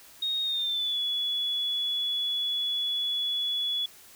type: tone with pitch glide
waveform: sine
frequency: 3729 to 3400 Hz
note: A#7 to G#7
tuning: 0 to +40 cents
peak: -26 dBFS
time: 0.22-3.86 s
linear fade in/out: 5 ms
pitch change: -160 cents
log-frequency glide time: 0.43-1 s
effects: white hiss -52 dBFS RMS until 4.15 s